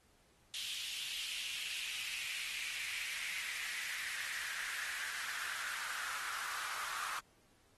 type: noise with high-pass filter sweep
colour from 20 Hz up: pink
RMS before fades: -42 dBFS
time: 0.54-7.19 s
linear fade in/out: 0 ms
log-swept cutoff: 3200 to 1200 Hz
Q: 3.8
effects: pink hiss -70 dBFS RMS until 7.77 s + AAC 32 kbps